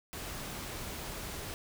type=noise; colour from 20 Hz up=pink; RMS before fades=-41 dBFS; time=0.13-1.54 s; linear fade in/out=0 ms; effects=none